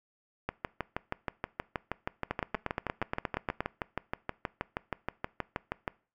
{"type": "two click trains", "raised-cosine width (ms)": 0.5, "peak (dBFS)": [-15, -16], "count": [12, 35], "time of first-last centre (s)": [[2.31, 3.606], [0.49, 5.878]], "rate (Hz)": [8.49, 6.31], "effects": ["noise-tail reverb RT60 0.4 s tail -22 dB re dry"]}